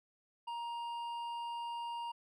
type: tone with hard clipping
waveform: sine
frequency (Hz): 940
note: A#5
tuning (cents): +14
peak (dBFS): -40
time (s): 0.47-2.12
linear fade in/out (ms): 10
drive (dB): 7
effects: none